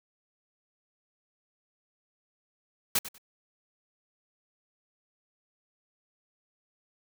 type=noise with echo; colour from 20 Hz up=white; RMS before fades=-25 dBFS; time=2.95-2.99 s; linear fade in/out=5 ms; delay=96 ms; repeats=2; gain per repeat=-14 dB; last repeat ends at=3.182 s; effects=none